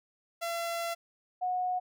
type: tone pair in turn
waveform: sawtooth / sine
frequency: 678 / 730 Hz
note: E5 / F#5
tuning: +49 / -24 cents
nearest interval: minor second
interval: 127 cents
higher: second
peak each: -28 dBFS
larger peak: neither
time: 0.41-0.95 / 1.41-1.8 s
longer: first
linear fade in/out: 20 ms
effects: none